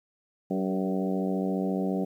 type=harmonic tone with a mistuned harmonic; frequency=94.5 Hz; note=F#2; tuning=37 cents sharp; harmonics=2 / 3 / 4 / 5 / 6 / 7 / 8; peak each=-28 / -32 / -34 / -36 / -38 / -39 / -40 dBFS; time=0.5-2.05 s; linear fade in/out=10 ms; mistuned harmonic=4; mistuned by=+29 cents; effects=10-bit